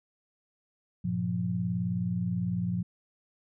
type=tone cluster; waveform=sine; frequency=98.7 / 118.1 / 177 Hz; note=G2 / A#2 / F3; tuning=+12 / +23 / +23 cents; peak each=-36 / -33 / -29 dBFS; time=1.04-2.83 s; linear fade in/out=10 ms; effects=none

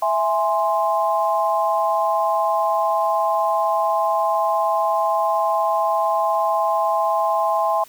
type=chord; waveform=sine; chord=E augmented; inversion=none; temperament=equal; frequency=659.3 / 830.6 / 1046.5 Hz; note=E5 / G#5 / B#5; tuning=0 / 0 / 0 cents; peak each=-21 dBFS; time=0.02-7.84 s; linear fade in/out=5 ms; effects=white hiss -47 dBFS RMS until 7.88 s

